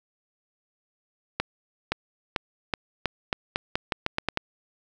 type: accelerating click train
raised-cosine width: 0.3 ms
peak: -8 dBFS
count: 13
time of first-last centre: 1.4-4.374 s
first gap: 520 ms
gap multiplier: 0.85
effects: none